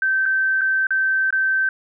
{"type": "tone with dropouts", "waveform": "sine", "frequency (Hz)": 1550, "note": "G6", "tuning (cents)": -20, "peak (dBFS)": -16, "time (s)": [0.02, 1.69], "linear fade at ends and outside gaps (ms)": 2, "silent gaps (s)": [[0.256, 0.26], [0.611, 0.615], [0.869, 0.906], [1.306, 1.326]], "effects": []}